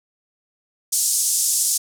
pink band-pass noise, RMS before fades -20 dBFS, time 0.92-1.78 s, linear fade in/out 10 ms, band 6200 to 11000 Hz, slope 24 dB/octave, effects none

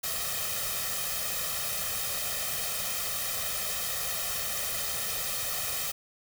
white noise with comb filter, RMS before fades -32 dBFS, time 0.03-5.92 s, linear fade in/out 10 ms, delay 1.6 ms, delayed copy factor +0.95, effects none

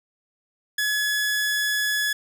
sawtooth tone, 1698 Hz, G#6, 38 cents sharp, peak -18 dBFS, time 0.78-2.13 s, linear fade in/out 5 ms, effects none

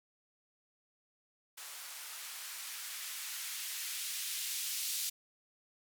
violet noise with band-pass filter sweep, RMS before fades -41 dBFS, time 1.57-5.1 s, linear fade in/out 10 ms, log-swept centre 870 to 3500 Hz, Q 0.86, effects none

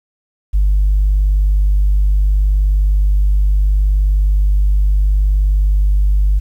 sine tone, 49.64 Hz, G1, 22 cents sharp, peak -8 dBFS, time 0.53-6.4 s, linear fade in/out 20 ms, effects tanh soft clip ceiling -6 dBFS + 8-bit

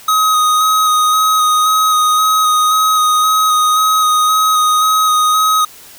square tone with vibrato, 1257 Hz, D#6, 17 cents sharp, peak -10 dBFS, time 0.08-5.65 s, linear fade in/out 5 ms, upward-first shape square, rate 1.9 Hz, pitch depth 14 cents each way, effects white hiss -38 dBFS RMS until 5.98 s

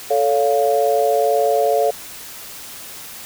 sine chord, A augmented, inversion none, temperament equal with one note detuned, 440 / 562.1 / 698.5 Hz, A4 / C#5 / E#5, 0 / +24 / 0 cents, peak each -18 dBFS, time 0.1-1.91 s, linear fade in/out 10 ms, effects white hiss -35 dBFS RMS until 3.25 s

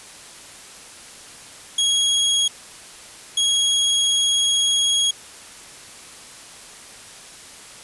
sawtooth tone bursts at uneven times, 3306 Hz, G#7, 9 cents flat, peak -13 dBFS, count 2, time 1.78-2.48 / 3.37-5.11 s, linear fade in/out 5 ms, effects white hiss -41 dBFS RMS until 7.83 s + resampled to 24000 Hz

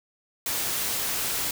white noise, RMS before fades -28 dBFS, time 0.46-1.51 s, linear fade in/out 2 ms, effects none

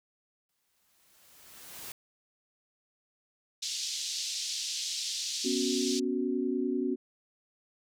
white noise with exponential growth, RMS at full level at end -41 dBFS, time 0.49-1.92 s, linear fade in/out 2 ms, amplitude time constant 310 ms
white band-pass noise, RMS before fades -35 dBFS, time 3.62-6 s, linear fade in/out 10 ms, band 3400 to 6300 Hz, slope 24 dB/octave
sine chord, B suspended second, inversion none, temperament equal, 246.9 / 277.2 / 370 Hz, B3 / C#4 / F#4, 0 / 0 / 0 cents, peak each -32 dBFS, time 5.44-6.96 s, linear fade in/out 20 ms
effects none

